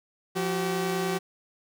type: tone pair together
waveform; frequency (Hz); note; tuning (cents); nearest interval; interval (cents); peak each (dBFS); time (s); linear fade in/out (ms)
sawtooth; 176 / 382.1; F3 / G4; +14 / -44; octave + minor second; 1342; -26 / -24; 0.35-1.19; 20
effects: none